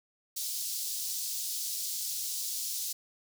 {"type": "high-pass noise", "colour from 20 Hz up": "pink", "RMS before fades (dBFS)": -35, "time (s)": [0.36, 2.93], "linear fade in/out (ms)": 10, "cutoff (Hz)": 4500, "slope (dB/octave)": 24, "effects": []}